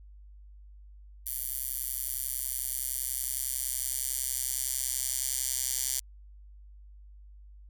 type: tone with high-pass filter sweep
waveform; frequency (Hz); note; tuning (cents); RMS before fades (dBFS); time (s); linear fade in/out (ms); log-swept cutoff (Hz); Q
10% pulse; 130.81; C3; 0; -33; 1.26-6; 5; 12000 to 7200; 1.3
effects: added 50 Hz sine -48 dBFS peak until 7.69 s